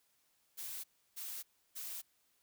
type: noise bursts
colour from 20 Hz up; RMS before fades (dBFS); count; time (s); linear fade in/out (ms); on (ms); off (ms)
blue; -44; 3; 0.57-2.02; 20; 270; 320
effects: white hiss -75 dBFS RMS until 2.42 s